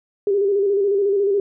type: tone with vibrato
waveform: sine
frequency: 399.6 Hz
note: G4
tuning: 33 cents sharp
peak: -15 dBFS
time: 0.27-1.4 s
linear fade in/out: 2 ms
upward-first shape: square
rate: 14 Hz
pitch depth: 44 cents each way
effects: none